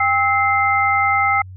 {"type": "tone cluster", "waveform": "sine", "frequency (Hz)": [797, 1296, 2085], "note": ["G5", "E6", "C7"], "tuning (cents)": [28, -30, -7], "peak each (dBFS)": -18, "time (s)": [0, 1.42], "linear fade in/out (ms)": 5, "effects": ["added 93 Hz sine -33 dBFS peak until 1.56 s"]}